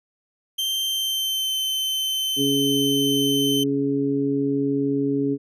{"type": "tone with pitch glide", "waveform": "40% pulse", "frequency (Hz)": [3136, 3079], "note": ["G7", "G7"], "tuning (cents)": [0, -32], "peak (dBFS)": -21, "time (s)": [0.58, 3.64], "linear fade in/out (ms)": 10, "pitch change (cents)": -32, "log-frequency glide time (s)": [0.85, 1.57]}
{"type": "harmonic tone", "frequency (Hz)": 139.5, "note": "C#3", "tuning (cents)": 11, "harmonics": [1, 2, 3], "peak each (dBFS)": [-30, -21, -25], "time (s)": [2.36, 5.38], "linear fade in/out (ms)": 50}
{"effects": []}